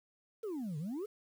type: exponential two-way sweep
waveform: sine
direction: down then up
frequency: 466.2 to 141.7 to 447.2 Hz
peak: -34 dBFS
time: 0.43-1.06 s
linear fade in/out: 10 ms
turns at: 0.78 s
effects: tanh soft clip ceiling -35 dBFS + 10-bit